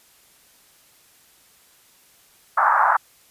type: band-pass noise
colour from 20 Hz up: pink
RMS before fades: -17 dBFS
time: 2.57-2.97 s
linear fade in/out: 10 ms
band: 770 to 1500 Hz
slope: 48 dB/octave
effects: white hiss -55 dBFS RMS until 3.3 s + resampled to 32000 Hz